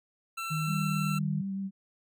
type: tone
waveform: 25% pulse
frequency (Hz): 1343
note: E6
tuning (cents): +32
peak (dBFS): -30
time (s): 0.37-1.19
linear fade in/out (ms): 10
type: tone with pitch glide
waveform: sine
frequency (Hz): 155.9 to 153.22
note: D#3 to D#3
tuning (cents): +4 to -26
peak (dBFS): -29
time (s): 0.5-1.42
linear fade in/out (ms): 20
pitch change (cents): -30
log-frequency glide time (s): 0.86-1.11
type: tone with vibrato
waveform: sine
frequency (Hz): 194.5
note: G3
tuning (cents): -13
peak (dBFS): -31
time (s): 0.66-1.71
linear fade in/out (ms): 50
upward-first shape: sine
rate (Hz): 7.7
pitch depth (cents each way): 14
effects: none